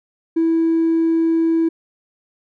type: tone with hard clipping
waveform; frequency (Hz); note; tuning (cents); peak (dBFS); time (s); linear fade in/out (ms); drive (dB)
sine; 328; E4; -9; -14; 0.36-1.69; 10; 1
effects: none